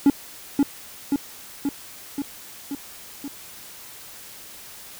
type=tone with echo; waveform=triangle; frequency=281.3 Hz; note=C#4; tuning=26 cents sharp; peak=-9 dBFS; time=0.06-0.1 s; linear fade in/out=2 ms; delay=530 ms; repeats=6; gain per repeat=-3 dB; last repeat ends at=3.28 s; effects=white hiss -42 dBFS RMS until 4.99 s